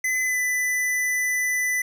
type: tone with pitch glide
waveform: square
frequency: 2023 to 1995.1 Hz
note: B6 to B6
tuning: +41 to +17 cents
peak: -22 dBFS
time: 0.04-1.82 s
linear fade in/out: 5 ms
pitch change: -24 cents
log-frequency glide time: 0.24-0.39 s
effects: none